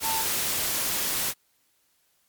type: tone in noise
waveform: sine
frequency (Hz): 895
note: A5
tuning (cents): +29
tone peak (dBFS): -28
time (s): 0.02-0.25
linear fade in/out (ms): 50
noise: white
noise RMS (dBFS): -27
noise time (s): 0-1.34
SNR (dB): -4
effects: white hiss -68 dBFS RMS until 2.28 s + MP3 96 kbps